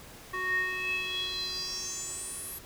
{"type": "tone with band-pass filter sweep", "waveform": "square", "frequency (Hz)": 370, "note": "F#4", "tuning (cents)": 0, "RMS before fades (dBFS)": -34, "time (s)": [0.33, 2.59], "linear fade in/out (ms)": 10, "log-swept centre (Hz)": [1500, 12000], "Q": 7.6, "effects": ["pink hiss -49 dBFS RMS until 2.65 s"]}